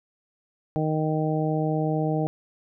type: harmonic tone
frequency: 155.56 Hz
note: D#3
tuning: in tune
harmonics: 1 / 2 / 3 / 4 / 5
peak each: -25 / -28 / -30 / -31 / -32 dBFS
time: 0.76-2.27 s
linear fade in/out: 0 ms
effects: none